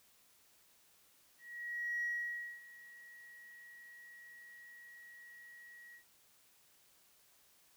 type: tone with ADSR envelope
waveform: sine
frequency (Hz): 1908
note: A#6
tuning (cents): +40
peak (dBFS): -33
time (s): 1.38-6.04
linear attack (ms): 650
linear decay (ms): 570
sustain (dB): -20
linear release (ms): 90
effects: tanh soft clip ceiling -30 dBFS + white hiss -68 dBFS RMS until 7.76 s